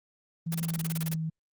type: tone with pitch glide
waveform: sine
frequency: 164.81 to 160.03 Hz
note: E3 to D#3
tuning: 0 to +49 cents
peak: -29 dBFS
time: 0.46-1.3 s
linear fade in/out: 10 ms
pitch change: -51 cents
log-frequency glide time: 0.59-1.17 s
type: noise bursts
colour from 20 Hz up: white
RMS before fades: -35 dBFS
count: 12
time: 0.52-1.139 s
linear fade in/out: 2 ms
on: 25 ms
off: 29 ms
effects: Opus 32 kbps